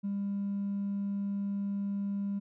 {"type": "tone with hard clipping", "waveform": "sine", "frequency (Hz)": 200, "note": "G3", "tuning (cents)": 35, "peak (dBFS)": -31, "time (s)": [0.03, 2.4], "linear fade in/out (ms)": 20, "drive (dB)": 1, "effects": []}